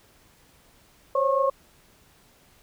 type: tone cluster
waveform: sine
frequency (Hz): 530 / 557 / 1087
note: C5 / C#5 / C#6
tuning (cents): +22 / +8 / -34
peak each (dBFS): -24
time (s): 1.15-1.5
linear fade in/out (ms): 5
effects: pink hiss -58 dBFS RMS until 2.62 s

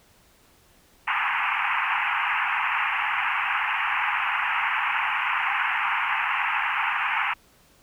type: band-pass noise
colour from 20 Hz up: pink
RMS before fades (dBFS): -25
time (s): 1.07-7.34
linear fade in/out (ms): 10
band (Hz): 810 to 2800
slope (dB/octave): 96
effects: pink hiss -58 dBFS RMS until 7.82 s

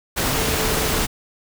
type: tone in noise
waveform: sine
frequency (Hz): 439.2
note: A4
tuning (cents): -3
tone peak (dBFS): -28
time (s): 0.36-1.04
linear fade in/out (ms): 20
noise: pink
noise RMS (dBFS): -21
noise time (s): 0.16-1.07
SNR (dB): -10
effects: none

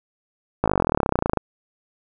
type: slowing click train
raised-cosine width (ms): 1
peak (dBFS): -4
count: 28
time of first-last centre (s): 0.64-1.373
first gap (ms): 18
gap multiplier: 1.03
effects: none

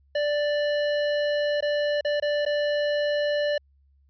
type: tone with dropouts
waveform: square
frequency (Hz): 587.3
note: D5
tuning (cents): 0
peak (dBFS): -23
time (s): 0.15-3.58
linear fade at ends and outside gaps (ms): 5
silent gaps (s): 1.607-1.624 / 2.01-2.048 / 2.2-2.223 / 2.452-2.462
effects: added 69 Hz sine -58 dBFS peak until 4.09 s + resampled to 11025 Hz

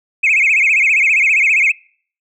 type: tone with vibrato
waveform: sine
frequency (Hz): 2349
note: D7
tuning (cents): 0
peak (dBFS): -8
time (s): 0.23-1.72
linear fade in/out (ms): 10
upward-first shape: sine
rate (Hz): 15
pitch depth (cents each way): 190
effects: noise-tail reverb RT60 0.5 s tail -25 dB re dry + tanh soft clip ceiling -6 dBFS

